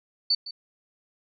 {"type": "tone with echo", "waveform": "sine", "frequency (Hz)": 4500, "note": "C#8", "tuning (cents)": 25, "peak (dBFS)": -19, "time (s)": [0.3, 0.35], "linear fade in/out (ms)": 5, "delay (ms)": 160, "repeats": 1, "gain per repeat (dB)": -15, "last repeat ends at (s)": 0.51, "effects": []}